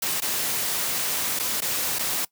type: noise with dropouts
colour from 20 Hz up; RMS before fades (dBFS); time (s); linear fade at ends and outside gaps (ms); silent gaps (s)
white; -26; 0.02-2.25; 5; 0.204-0.219 / 1.391-1.396 / 1.606-1.619 / 1.987-1.992
effects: noise-tail reverb RT60 0.1 s tail -21 dB re dry + high-pass 100 Hz 12 dB/octave